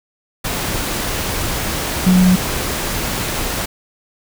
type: tone in noise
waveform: sine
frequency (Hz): 183.1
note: F#3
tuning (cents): -18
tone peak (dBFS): -8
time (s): 2.06-2.36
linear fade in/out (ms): 10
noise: pink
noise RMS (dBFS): -21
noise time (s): 0.44-3.66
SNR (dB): +10
effects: none